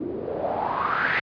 white noise with low-pass filter sweep, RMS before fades -26 dBFS, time 0-1.2 s, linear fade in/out 10 ms, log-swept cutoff 310 to 2000 Hz, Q 5.4, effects high-pass 80 Hz 12 dB/octave + resampled to 11025 Hz

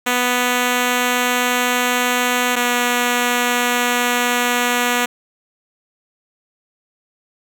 5% pulse tone pair in turn, 246.9 / 243.9 Hz, B3 / B3, 0 / -21 cents, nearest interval unison, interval 21 cents, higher first, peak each -4 dBFS, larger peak neither, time 0.06-2.56 / 2.56-5.06 s, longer neither, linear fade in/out 10 ms, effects none

